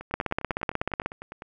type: two click trains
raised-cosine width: 0.5 ms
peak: -23 / -10 dBFS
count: 15 / 16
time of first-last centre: 0.01-1.421 / 0.14-1.06 s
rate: 9.92 / 16.3 Hz
effects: none